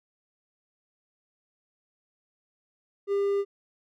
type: tone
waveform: triangle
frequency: 400 Hz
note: G4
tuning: 35 cents sharp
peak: -21 dBFS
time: 3.07-3.45 s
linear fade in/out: 50 ms
effects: none